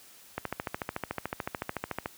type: click train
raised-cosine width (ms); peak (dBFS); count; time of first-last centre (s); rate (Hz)
0.5; -16; 24; 0.38-2.059; 13.7
effects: white hiss -54 dBFS RMS until 2.17 s + high-pass 60 Hz 12 dB/octave